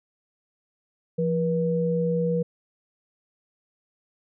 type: tone pair together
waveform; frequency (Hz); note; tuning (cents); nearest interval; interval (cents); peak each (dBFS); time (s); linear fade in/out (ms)
sine; 170.66 / 482.7; F3 / B4; -40 / -40; octave + tritone; 1800; -24; 1.18-2.43; 10
effects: none